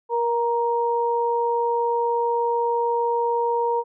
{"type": "tone pair together", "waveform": "sine", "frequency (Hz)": [472.4, 936.6], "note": ["A#4", "A#5"], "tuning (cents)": [23, 8], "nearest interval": "octave", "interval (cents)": 1185, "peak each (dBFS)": [-22, -22], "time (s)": [0.09, 3.84], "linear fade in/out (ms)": 50, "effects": []}